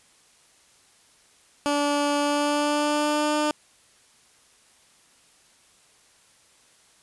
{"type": "tone with pitch glide", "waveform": "15% pulse", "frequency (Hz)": [289.5, 300.4], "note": ["D4", "D4"], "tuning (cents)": [-25, 39], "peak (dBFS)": -15, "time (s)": [1.66, 3.51], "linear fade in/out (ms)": 0, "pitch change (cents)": 64, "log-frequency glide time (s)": [2.18, 3.34], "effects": ["white hiss -58 dBFS RMS until 7.02 s", "resampled to 24000 Hz"]}